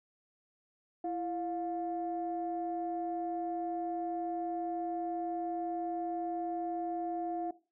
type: tone pair together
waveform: sine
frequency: 334.6 / 709 Hz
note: E4 / F5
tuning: +26 / +26 cents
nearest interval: octave + minor second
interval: 1300 cents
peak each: -35 / -35 dBFS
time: 1.04-7.51 s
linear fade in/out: 5 ms
effects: noise-tail reverb RT60 0.3 s tail -17 dB re dry + tanh soft clip ceiling -26 dBFS